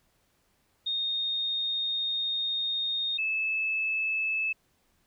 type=tone pair in turn; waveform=sine; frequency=3692 / 2611 Hz; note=A#7 / E7; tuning=-17 / -17 cents; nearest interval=tritone; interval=600 cents; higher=first; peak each=-27 / -26 dBFS; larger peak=second; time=0.86-3.18 / 3.18-4.53 s; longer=first; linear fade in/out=10 ms; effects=pink hiss -70 dBFS RMS until 5.06 s